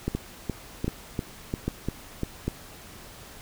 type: two click trains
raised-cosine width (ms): 3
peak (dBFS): -14 / -13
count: 7 / 4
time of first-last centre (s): 0.15-2.233 / 0.08-2.48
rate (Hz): 2.88 / 1.25
effects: pink hiss -46 dBFS RMS until 3.41 s